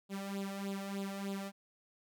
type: tone with flanger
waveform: sawtooth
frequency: 197 Hz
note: G3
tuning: 9 cents sharp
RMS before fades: -40 dBFS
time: 0.09-1.52 s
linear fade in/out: 50 ms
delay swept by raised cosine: 0.25 to 1.65 ms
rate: 3.3 Hz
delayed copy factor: +0.75
effects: none